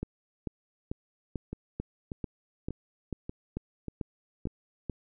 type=two click trains; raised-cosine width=3 ms; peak=-20 / -23 dBFS; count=12 / 6; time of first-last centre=0.03-4.897 / 1.53-4.471 s; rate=2.26 / 1.7 Hz; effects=none